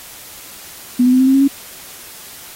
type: tone with pitch steps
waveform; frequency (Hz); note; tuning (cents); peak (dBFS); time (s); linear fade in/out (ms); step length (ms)
sine; 246.9 / 251.7 / 256.5 / 261.4 / 266.5 / 271.6 / 276.8; B3 / B3 / C4 / C4 / C4 / C#4 / C#4; 0 / +33 / -34 / -1 / +32 / -35 / -2; -8; 0.99-1.48; 10; 70
effects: white hiss -36 dBFS RMS until 2.55 s + AAC 48 kbps